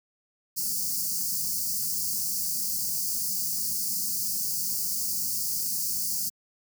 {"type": "band-stop noise", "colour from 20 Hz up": "white", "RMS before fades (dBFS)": -29, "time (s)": [0.56, 6.3], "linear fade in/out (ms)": 20, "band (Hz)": [230, 4500], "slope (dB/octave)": 96, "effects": ["high-pass 150 Hz 12 dB/octave"]}